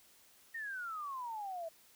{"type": "exponential sweep", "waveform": "sine", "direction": "down", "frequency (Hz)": [1872, 641], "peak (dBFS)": -39, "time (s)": [0.54, 1.69], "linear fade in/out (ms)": 10, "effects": ["white hiss -64 dBFS RMS until 1.95 s"]}